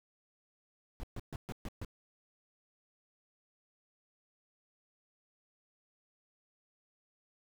brown noise bursts, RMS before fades -40 dBFS, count 6, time 1-1.848 s, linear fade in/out 0 ms, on 33 ms, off 130 ms, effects none

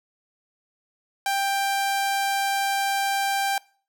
sawtooth tone, 789 Hz, G5, 11 cents sharp, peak -18 dBFS, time 1.26-3.58 s, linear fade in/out 2 ms, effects noise-tail reverb RT60 0.4 s tail -22 dB re dry

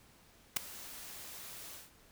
white noise with ADSR envelope, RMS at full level -27 dBFS, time 0.56-1.91 s, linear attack 8 ms, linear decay 6 ms, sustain -21 dB, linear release 180 ms, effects pink hiss -63 dBFS RMS until 2.11 s

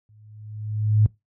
sine tone with exponential growth, 106.7 Hz, G#2, 47 cents sharp, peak -11 dBFS, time 0.09-1.06 s, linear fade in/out 0 ms, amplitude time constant 210 ms, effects noise-tail reverb RT60 0.2 s tail -23 dB re dry + high-pass 60 Hz 12 dB/octave

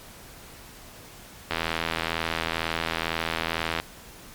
click train, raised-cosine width 0.3 ms, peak -9 dBFS, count 189, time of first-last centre 1.51-3.8 s, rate 82.1 Hz, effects pink hiss -46 dBFS RMS until 4.34 s + MP3 96 kbps

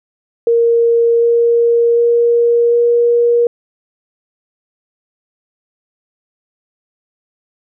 sine tone with pitch steps, 466.2 / 468.9 / 471.6 / 474.3 Hz, A#4 / A#4 / A#4 / A#4, 0 / +10 / +20 / +30 cents, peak -8 dBFS, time 0.47-3.47 s, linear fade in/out 2 ms, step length 750 ms, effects none

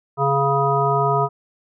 harmonic tone, 139 Hz, C#3, 5 cents sharp, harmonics 1 / 3 / 5 / 7 / 9, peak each -22 / -22 / -22 / -22 / -22 dBFS, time 0.17-1.29 s, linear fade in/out 50 ms, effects none

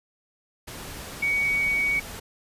sine tone in noise, 2247 Hz, C#7, 23 cents sharp, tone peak -21 dBFS, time 1.22-2 s, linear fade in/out 10 ms, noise pink, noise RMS -38 dBFS, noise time 0.67-2.2 s, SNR +14 dB, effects resampled to 32000 Hz

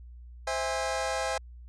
sawtooth chord, C augmented, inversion none, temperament just, 523.3 / 654.1 / 817.6 Hz, C5 / E5 / G#5, 0 / -14 / -27 cents, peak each -29 dBFS, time 0.47-1.38 s, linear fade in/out 5 ms, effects added 60 Hz sine -44 dBFS peak until 1.68 s + resampled to 22050 Hz

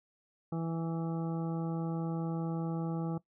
harmonic tone, 164.8 Hz, E3, in tune, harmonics 1 / 2 / 3 / 4 / 5 / 7 / 8, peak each -33 / -39 / -44 / -49 / -45 / -51 / -54 dBFS, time 0.52-3.18 s, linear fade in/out 5 ms, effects noise-tail reverb RT60 0.1 s tail -19 dB re dry

